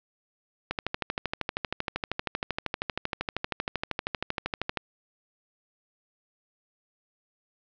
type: click train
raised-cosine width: 0.3 ms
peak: -12 dBFS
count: 53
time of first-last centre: 0.71-4.772 s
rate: 12.8 Hz
effects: low-pass 5000 Hz 12 dB/octave